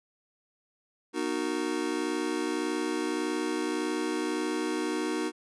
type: chord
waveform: square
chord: B major seventh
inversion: none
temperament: just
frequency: 246.9 / 308.7 / 370.4 / 463 Hz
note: B3 / D#4 / F#4 / A#4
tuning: 0 / -14 / +2 / -12 cents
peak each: -38 / -32 / -34 / -38 dBFS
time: 1.13-5.32 s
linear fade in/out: 50 ms
effects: resampled to 24000 Hz